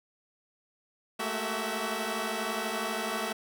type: tone cluster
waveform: 10% pulse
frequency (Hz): 215.1 / 227.3 / 377.8 / 656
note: A3 / A#3 / F#4 / E5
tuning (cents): -39 / -43 / +36 / -9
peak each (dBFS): -28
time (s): 1.19-3.33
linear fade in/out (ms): 10
effects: none